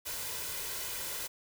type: noise with comb filter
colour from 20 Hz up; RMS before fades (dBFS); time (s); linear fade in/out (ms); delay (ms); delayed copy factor
white; -38; 0.05-1.28; 20; 2; +0.5
effects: none